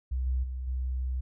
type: tone with level steps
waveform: sine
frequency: 63.8 Hz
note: C2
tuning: 43 cents flat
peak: -27 / -25 / -32 / -28 dBFS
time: 0.11-1.21 s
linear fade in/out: 10 ms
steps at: 0.26 / 0.43 / 0.67 s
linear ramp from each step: 10 ms
effects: none